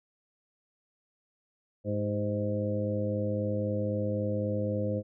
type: harmonic tone with a mistuned harmonic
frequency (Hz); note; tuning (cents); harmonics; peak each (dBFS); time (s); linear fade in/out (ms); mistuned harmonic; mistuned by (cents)
103.83; G#2; 0; 1 / 2 / 3 / 4 / 5 / 6; -32 / -34 / -37 / -42 / -32 / -42; 1.84-5.03; 50; 4; -61
effects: none